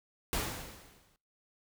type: noise with exponential decay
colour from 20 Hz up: pink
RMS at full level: -31 dBFS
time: 0.33-1.16 s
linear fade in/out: 0 ms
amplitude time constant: 180 ms
effects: noise-tail reverb RT60 0.4 s tail -24 dB re dry